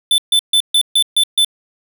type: tone bursts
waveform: square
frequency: 3520 Hz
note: A7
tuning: in tune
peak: -10 dBFS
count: 7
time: 0.11-1.447 s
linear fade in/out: 2 ms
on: 71 ms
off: 140 ms
effects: none